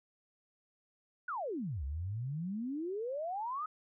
sine exponential two-way sweep, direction down then up, 1528 to 65.1 to 1291 Hz, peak -35 dBFS, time 1.28-3.66 s, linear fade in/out 5 ms, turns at 1.84 s, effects none

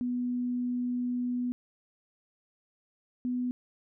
sine tone pair in turn, 246.3 / 248.2 Hz, B3 / B3, -5 / +9 cents, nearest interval unison, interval 14 cents, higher second, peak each -28 dBFS, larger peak neither, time 0.01-1.52 / 3.25-3.51 s, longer first, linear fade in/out 0 ms, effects none

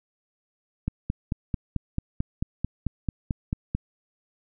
click train, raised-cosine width 5 ms, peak -13 dBFS, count 14, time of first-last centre 0.88-3.75 s, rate 4.53 Hz, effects none

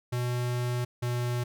square tone pair in turn, 122.7 / 121.85 Hz, B2 / B2, -11 / -23 cents, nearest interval unison, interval 12 cents, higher first, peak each -28 dBFS, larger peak neither, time 0.12-0.85 / 1.02-1.44 s, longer first, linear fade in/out 10 ms, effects none

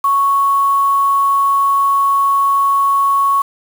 sine tone with quantisation, 1108.7 Hz, C#6, in tune, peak -10 dBFS, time 0.04-3.42 s, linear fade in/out 5 ms, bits 5, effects none

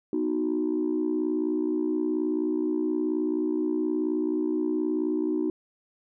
sine chord, B major, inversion none, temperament equal, 246.9 / 311.1 / 370 Hz, B3 / D#4 / F#4, 0 / 0 / 0 cents, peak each -31 / -25 / -28 dBFS, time 0.13-5.5 s, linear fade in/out 2 ms, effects tanh soft clip ceiling -18 dBFS

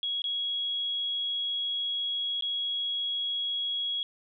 sine tone with dropouts, 3322 Hz, G#7, in tune, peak -28 dBFS, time 0.03-4.03 s, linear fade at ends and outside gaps 1 ms, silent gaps 0.219-0.241 / 2.41-2.423 s, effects none

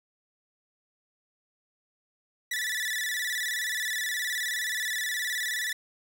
sawtooth tone with vibrato, 1847 Hz, A#6, 16 cents flat, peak -25 dBFS, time 2.51-5.73 s, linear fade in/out 5 ms, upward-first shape square, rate 19 Hz, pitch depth 93 cents each way, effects none

